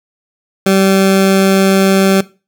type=tone; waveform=20% pulse; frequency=193.1 Hz; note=G3; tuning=26 cents flat; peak=-3 dBFS; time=0.66-2.21 s; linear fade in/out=5 ms; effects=noise-tail reverb RT60 0.3 s tail -19 dB re dry